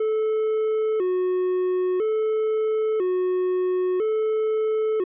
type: tone with vibrato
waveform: triangle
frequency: 399.5 Hz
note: G4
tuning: 33 cents sharp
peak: -18 dBFS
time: 0-5.04 s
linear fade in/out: 5 ms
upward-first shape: square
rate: 0.5 Hz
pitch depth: 150 cents each way
effects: resampled to 8000 Hz